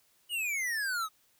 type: exponential sweep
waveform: square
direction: down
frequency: 2960 to 1244.5 Hz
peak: -31 dBFS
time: 0.29-1.09 s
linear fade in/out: 50 ms
effects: white hiss -68 dBFS RMS until 1.39 s